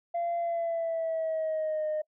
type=tone with pitch glide; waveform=sine; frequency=686 to 614.7 Hz; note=F5 to D#5; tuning=-31 to -21 cents; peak=-26 dBFS; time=0.14-2.02 s; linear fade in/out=10 ms; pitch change=-190 cents; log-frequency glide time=0.38-1.87 s; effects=noise-tail reverb RT60 0.1 s tail -24 dB re dry + tanh soft clip ceiling -25 dBFS